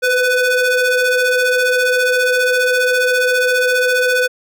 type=ring-modulated tone; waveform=square; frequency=496.3 Hz; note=B4; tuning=8 cents sharp; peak=-10 dBFS; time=0.02-4.28 s; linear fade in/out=20 ms; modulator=1000 Hz; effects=none

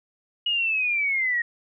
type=linear sweep; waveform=sine; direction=down; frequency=2901 to 1864.7 Hz; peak=-21 dBFS; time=0.46-1.42 s; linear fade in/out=5 ms; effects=none

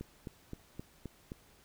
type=click train; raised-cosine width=3 ms; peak=-28 dBFS; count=6; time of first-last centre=0.01-1.319 s; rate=3.82 Hz; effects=pink hiss -63 dBFS RMS until 1.64 s

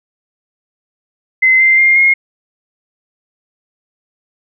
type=tone with pitch steps; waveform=sine; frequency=2055 / 2085 / 2115 / 2146 Hz; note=C7 / C7 / C7 / C7; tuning=-32 / -7 / +18 / +43 cents; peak=-6 dBFS; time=1.42-2.14 s; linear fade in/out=10 ms; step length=180 ms; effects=none

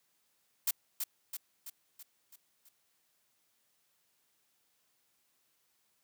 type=noise with echo; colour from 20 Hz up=blue; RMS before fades=-30 dBFS; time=0.67-0.71 s; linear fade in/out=5 ms; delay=330 ms; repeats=6; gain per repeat=-5 dB; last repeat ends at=2.69 s; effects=white hiss -75 dBFS RMS until 6.03 s + high-pass 80 Hz 12 dB/octave

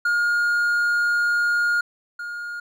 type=tone pair in turn; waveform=triangle; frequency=1423 / 1423 Hz; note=F6 / F6; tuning=+32 / +32 cents; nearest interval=unison; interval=0 cents; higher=neither; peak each=-16 / -27 dBFS; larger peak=first; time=0.05-1.81 / 2.19-2.6 s; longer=first; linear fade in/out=5 ms; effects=none

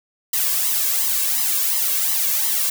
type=noise with flanger; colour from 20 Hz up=blue; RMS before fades=-20 dBFS; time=0.33-2.7 s; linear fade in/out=5 ms; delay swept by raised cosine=0.98 to 1.86 ms; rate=2.8 Hz; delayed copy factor=+0.8; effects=none

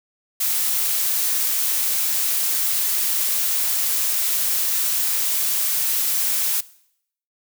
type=noise; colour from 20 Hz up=blue; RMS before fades=-21 dBFS; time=0.4-6.61 s; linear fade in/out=10 ms; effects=noise-tail reverb RT60 0.7 s tail -20 dB re dry

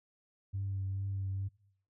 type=tone with vibrato; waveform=sine; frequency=97.3 Hz; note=G2; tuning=12 cents flat; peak=-32 dBFS; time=0.53-1.49 s; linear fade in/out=20 ms; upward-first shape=triangle; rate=2.3 Hz; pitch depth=25 cents each way; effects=noise-tail reverb RT60 0.7 s tail -24 dB re dry + tanh soft clip ceiling -29 dBFS

